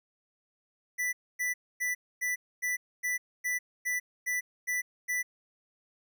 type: tone bursts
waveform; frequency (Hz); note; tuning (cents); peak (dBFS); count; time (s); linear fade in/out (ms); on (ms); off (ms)
square; 1979; B6; +3; -29; 11; 0.98-5.23; 20; 150; 260
effects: none